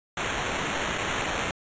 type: noise with sample-and-hold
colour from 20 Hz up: blue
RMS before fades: -29 dBFS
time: 0.17-1.51 s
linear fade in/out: 2 ms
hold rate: 4900 Hz
effects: resampled to 16000 Hz